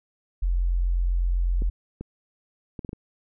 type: tone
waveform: sine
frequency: 43.98 Hz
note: F1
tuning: 13 cents sharp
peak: -20 dBFS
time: 0.42-1.7 s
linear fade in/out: 10 ms
type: clicks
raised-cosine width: 3 ms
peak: -21 dBFS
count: 6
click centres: 1.621 / 2.01 / 2.792 / 2.848 / 2.892 / 2.931 s
effects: none